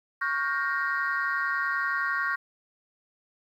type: chord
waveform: sine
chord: G half-diminished seventh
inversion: second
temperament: equal with one note detuned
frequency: 1108.7 / 1417.2 / 1568 / 1864.7 Hz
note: Db6 / F6 / G6 / Bb6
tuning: 0 / +25 / 0 / 0 cents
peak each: -30 dBFS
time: 0.21-2.36 s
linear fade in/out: 10 ms
effects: tanh soft clip ceiling -18 dBFS + 10-bit